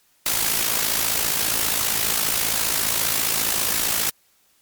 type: noise with amplitude modulation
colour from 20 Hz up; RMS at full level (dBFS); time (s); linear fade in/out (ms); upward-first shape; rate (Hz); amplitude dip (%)
white; -19; 0.26-4.1; 2; sine; 54.9; 60
effects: white hiss -61 dBFS RMS until 4.61 s + MP3 96 kbps